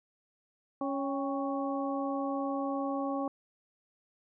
harmonic tone with a mistuned harmonic, 277.3 Hz, C#4, 1 cent sharp, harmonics 1 / 2 / 3 / 4, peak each -33 / -36 / -38 / -39 dBFS, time 0.81-3.28 s, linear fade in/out 2 ms, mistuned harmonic 3, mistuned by -67 cents, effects none

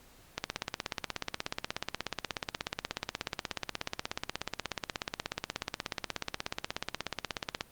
click train, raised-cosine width 0.2 ms, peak -14 dBFS, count 121, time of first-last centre 0.38-7.609 s, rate 16.6 Hz, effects pink hiss -59 dBFS RMS until 7.71 s + Opus 48 kbps

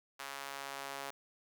sawtooth tone with high-pass filter sweep, 138.59 Hz, C#3, in tune, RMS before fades -44 dBFS, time 0.19-1.11 s, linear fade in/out 10 ms, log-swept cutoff 1100 to 700 Hz, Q 1, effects none

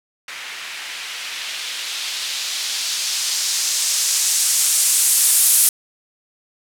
violet noise with low-pass filter sweep, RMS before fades -20 dBFS, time 0.28-5.69 s, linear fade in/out 2 ms, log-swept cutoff 2000 to 11000 Hz, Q 1.2, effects none

